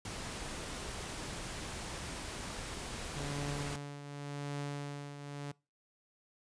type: noise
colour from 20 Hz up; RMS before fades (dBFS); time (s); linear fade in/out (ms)
pink; -42; 0.05-3.76; 2
type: tone with tremolo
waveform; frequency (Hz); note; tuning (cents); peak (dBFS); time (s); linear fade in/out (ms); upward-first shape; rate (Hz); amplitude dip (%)
sawtooth; 143.4; D3; -41; -32; 3.16-5.52; 10; triangle; 0.87; 65
effects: noise-tail reverb RT60 0.3 s tail -24 dB re dry + resampled to 22050 Hz